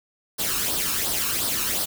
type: noise with flanger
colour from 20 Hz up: white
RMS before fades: -25 dBFS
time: 0.38-1.86 s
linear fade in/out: 20 ms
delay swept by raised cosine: 0.21 to 0.77 ms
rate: 2.8 Hz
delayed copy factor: +0.6
effects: none